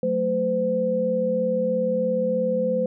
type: tone cluster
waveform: sine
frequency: 184.4 / 221.3 / 511 Hz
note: F#3 / A3 / C5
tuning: -6 / +10 / -41 cents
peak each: -29 / -28 / -21 dBFS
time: 0.03-2.86 s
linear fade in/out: 2 ms
effects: none